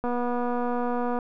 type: click train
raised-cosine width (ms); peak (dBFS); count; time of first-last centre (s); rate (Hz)
1; -16; 280; 0.04-1.188; 243
effects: none